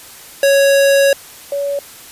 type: tone pair in turn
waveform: square / sine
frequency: 554.4 / 565.1 Hz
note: C#5 / C#5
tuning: 0 / +33 cents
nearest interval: unison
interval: 33 cents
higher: second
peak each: -9 / -16 dBFS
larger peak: first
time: 0.43-1.13 / 1.52-1.79 s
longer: first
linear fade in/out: 2 ms
effects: white hiss -37 dBFS RMS until 2.11 s + resampled to 32000 Hz